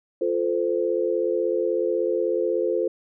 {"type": "chord", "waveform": "sine", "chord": "F major", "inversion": "none", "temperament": "equal with one note detuned", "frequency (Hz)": [349.2, 440, 516.3], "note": ["F4", "A4", "C5"], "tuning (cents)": [0, 0, -23], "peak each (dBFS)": -25, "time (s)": [0.21, 2.88], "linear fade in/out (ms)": 5, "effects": []}